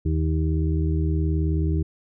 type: harmonic tone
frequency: 79 Hz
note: D#2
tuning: 27 cents sharp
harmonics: 1 / 2 / 4 / 5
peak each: -21 / -26 / -29 / -34 dBFS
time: 0.05-1.83 s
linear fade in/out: 10 ms
effects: none